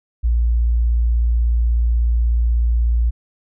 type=tone; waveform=sine; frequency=58.2 Hz; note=A#1; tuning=2 cents flat; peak=-13 dBFS; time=0.23-3.11 s; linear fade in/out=20 ms; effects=none